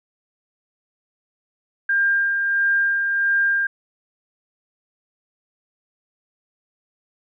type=tone with tremolo; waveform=sine; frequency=1600 Hz; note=G6; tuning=35 cents sharp; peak=-15 dBFS; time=1.89-3.67 s; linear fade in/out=5 ms; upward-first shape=sine; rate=1.5 Hz; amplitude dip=35%; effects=none